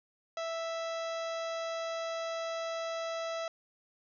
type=harmonic tone with a mistuned harmonic; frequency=659.3 Hz; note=E5; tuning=in tune; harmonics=1 / 2 / 3 / 4 / 5 / 6 / 7 / 8 / 9 / 10; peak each=-35 / -41 / -47 / -50 / -50 / -50 / -55 / -56 / -55 / -58 dBFS; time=0.37-3.48 s; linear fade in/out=2 ms; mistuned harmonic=7; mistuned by=+78 cents; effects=none